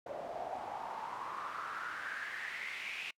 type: noise with band-pass filter sweep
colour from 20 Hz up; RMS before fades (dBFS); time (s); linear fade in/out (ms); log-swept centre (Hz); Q
pink; -42; 0.06-3.11; 5; 590 to 2600; 5.7
effects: noise-tail reverb RT60 0.1 s tail -26 dB re dry